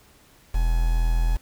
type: tone with quantisation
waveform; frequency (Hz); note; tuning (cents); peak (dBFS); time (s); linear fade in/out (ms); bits
triangle; 41.29; E1; +4; -16; 0.54-1.37; 10; 6
effects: pink hiss -55 dBFS RMS until 1.41 s